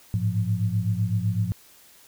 sine tone cluster, 103.3 / 111.2 / 176.3 Hz, G#2 / A2 / F3, -9 / +19 / +17 cents, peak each -25 / -25 / -29 dBFS, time 0.14-1.52 s, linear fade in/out 0 ms, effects white hiss -53 dBFS RMS until 2.07 s

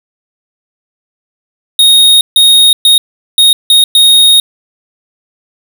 square tone bursts at uneven times, 3729 Hz, A#7, in tune, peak -3 dBFS, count 6, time 1.79-2.21 / 2.36-2.73 / 2.85-2.98 / 3.38-3.53 / 3.7-3.84 / 3.95-4.4 s, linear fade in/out 2 ms, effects none

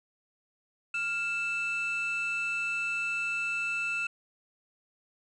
triangle tone pair together, 1396.9 / 2643 Hz, F6 / E7, 0 / +4 cents, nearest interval major seventh, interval 1104 cents, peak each -32 / -27 dBFS, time 0.94-4.07 s, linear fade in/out 5 ms, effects tanh soft clip ceiling -24 dBFS + resampled to 24000 Hz

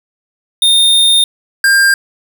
square tone pair in turn, 3647 / 1599.4 Hz, A#7 / G6, -39 / +34 cents, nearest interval octave + major second, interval 1427 cents, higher first, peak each -7 dBFS, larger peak neither, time 0.62-1.24 / 1.64-1.94 s, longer first, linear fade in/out 2 ms, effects none

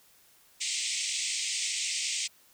white band-pass noise, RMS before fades -32 dBFS, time 0.6-2.28 s, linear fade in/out 20 ms, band 2000 to 8600 Hz, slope 96 dB/octave, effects white hiss -61 dBFS RMS until 2.53 s

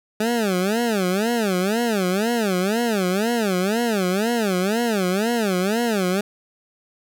20% pulse tone with vibrato, 207.7 Hz, G#3, in tune, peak -14 dBFS, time 0.2-6.21 s, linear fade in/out 5 ms, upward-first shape sine, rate 2 Hz, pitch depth 250 cents each way, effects none

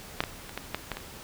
clicks, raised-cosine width 0.3 ms, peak -8 / -14 / -24 / -16 / -12 / -15 / -19 / -30 dBFS, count 8, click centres 0.205 / 0.238 / 0.494 / 0.576 / 0.746 / 0.917 / 0.97 / 1.003 s, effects pink hiss -45 dBFS RMS until 1.23 s

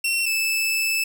sawtooth tone pair in turn, 2716 / 2627 Hz, F7 / E7, -49 / -7 cents, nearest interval minor second, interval 58 cents, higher first, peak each -17 dBFS, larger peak neither, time 0.04-0.26 / 0.26-1.04 s, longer second, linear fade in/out 5 ms, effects none

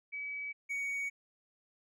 sine / triangle tone pair in turn, 2282 / 2243 Hz, C#7 / C#7, +50 / +20 cents, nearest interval unison, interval 30 cents, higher first, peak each -37 / -32 dBFS, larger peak second, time 0.12-0.53 / 0.69-1.1 s, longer neither, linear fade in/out 20 ms, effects none

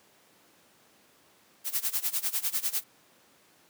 blue noise with tremolo, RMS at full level -27 dBFS, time 1.64-2.84 s, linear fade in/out 50 ms, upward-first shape sine, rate 10 Hz, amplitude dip 90%, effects pink hiss -61 dBFS RMS until 3.69 s + high-pass 200 Hz 12 dB/octave

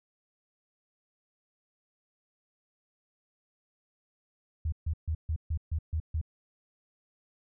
sine tone bursts, 79.2 Hz, D#2, 31 cents sharp, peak -27 dBFS, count 8, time 4.65-6.214 s, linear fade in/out 5 ms, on 73 ms, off 140 ms, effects none

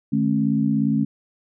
sine tone cluster, 151.7 / 214.4 / 271.6 Hz, D#3 / A3 / C#4, -44 / -45 / -35 cents, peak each -24 / -20 / -22 dBFS, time 0.12-1.05 s, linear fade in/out 10 ms, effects none

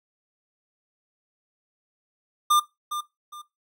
square tone with echo, 1199 Hz, D6, 36 cents sharp, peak -17 dBFS, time 2.5-2.6 s, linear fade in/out 10 ms, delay 410 ms, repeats 2, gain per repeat -11 dB, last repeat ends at 3.42 s, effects noise-tail reverb RT60 0.2 s tail -18 dB re dry

